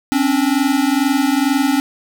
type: tone pair together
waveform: square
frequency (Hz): 264.8 / 287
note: C4 / D4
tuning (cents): +21 / -40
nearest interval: minor second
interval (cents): 139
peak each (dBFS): -17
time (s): 0.12-1.8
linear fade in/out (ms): 0
effects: none